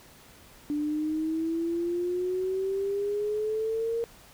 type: exponential sweep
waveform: sine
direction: up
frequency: 293.3 to 466.2 Hz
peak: -26 dBFS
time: 0.7-4.04 s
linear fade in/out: 0 ms
effects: pink hiss -53 dBFS RMS until 4.33 s